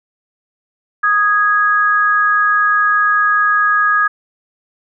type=tone pair together; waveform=sine; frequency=1244.5 / 1657.5 Hz; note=D#6 / G#6; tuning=0 / -4 cents; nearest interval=perfect fourth; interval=496 cents; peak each=-13 dBFS; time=1.03-4.08 s; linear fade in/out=10 ms; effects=none